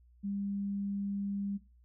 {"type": "tone", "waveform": "sine", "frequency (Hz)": 200, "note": "G3", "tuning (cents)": 35, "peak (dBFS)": -33, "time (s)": [0.23, 1.58], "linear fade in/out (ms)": 20, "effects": ["noise-tail reverb RT60 0.3 s tail -18 dB re dry", "added 60 Hz sine -59 dBFS peak until 1.84 s"]}